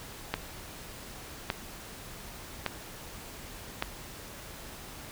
click train, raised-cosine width 0.3 ms, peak -12 dBFS, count 4, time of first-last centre 0.34-3.824 s, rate 0.861 Hz, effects pink hiss -45 dBFS RMS until 5.11 s

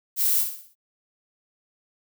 violet noise with echo, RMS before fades -22 dBFS, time 0.16-0.45 s, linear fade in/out 50 ms, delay 61 ms, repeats 5, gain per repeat -7 dB, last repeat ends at 0.755 s, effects none

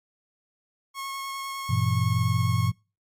sawtooth tone with vibrato, 1091 Hz, C#6, 28 cents flat, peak -28 dBFS, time 0.94-2.72 s, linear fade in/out 50 ms, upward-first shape triangle, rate 9.9 Hz, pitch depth 11 cents each way
sine chord, E diminished, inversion first, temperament equal with one note detuned, 98 / 118.99 / 164.81 Hz, G2 / Bb2 / E3, 0 / +36 / 0 cents, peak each -25 / -24 / -29 dBFS, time 1.69-2.72 s, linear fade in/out 10 ms
effects noise-tail reverb RT60 0.3 s tail -24 dB re dry + MP3 64 kbps

